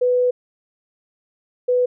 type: tone pair in turn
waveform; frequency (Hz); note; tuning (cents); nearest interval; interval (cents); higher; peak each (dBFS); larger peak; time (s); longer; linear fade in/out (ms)
sine; 496.3 / 496.3; B4 / B4; +8 / +8; unison; 0; neither; -14; neither; 0.01-0.31 / 1.68-1.86; first; 10
effects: none